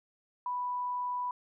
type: tone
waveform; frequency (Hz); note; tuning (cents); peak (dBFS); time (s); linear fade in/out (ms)
sine; 987.8; B5; 0; -31; 0.46-1.31; 2
effects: none